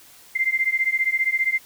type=beating tone pair; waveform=sine; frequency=2082 / 2097 Hz; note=C7 / C7; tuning=-9 / +3 cents; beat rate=15 Hz; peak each=-22 dBFS; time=0.35-1.59 s; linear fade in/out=10 ms; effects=white hiss -49 dBFS RMS until 1.65 s